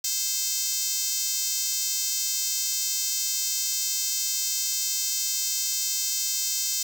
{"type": "tone with high-pass filter", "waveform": "5% pulse", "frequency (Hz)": 523, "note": "C5", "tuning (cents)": -1, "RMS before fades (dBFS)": -27, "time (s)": [0.04, 6.83], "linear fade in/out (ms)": 5, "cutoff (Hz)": 6800, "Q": 1.2, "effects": ["8-bit"]}